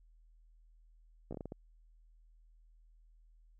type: slowing click train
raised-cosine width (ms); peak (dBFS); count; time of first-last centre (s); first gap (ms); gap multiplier
2; -29; 7; 1.31-1.521; 15; 1.34
effects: added 40 Hz sine -60 dBFS peak until 3.59 s